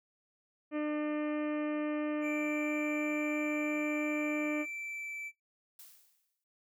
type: harmonic tone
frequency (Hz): 300.5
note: D4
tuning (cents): +40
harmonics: 1 / 2 / 3 / 4 / 5 / 6 / 7 / 8 / 9 / 10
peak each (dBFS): -32 / -38 / -52 / -46 / -56 / -49 / -53 / -50 / -59 / -61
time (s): 0.71-4.66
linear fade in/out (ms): 50
type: tone with pitch glide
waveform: triangle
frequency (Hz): 2349 to 2323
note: D7 to D7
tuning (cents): 0 to -20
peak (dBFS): -37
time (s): 2.21-5.32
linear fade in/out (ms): 50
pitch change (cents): -20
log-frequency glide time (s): 4.26-5.15
type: noise with exponential decay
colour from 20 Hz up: blue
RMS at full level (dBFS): -50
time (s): 5.79-6.44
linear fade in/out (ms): 2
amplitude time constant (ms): 140
effects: noise-tail reverb RT60 0.2 s tail -22 dB re dry